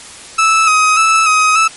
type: tone with vibrato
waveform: 30% pulse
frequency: 1286 Hz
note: E6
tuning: 43 cents flat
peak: -5 dBFS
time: 0.38-1.68 s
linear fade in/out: 10 ms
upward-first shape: square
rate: 1.7 Hz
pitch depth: 34 cents each way
effects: white hiss -33 dBFS RMS until 1.76 s + MP3 48 kbps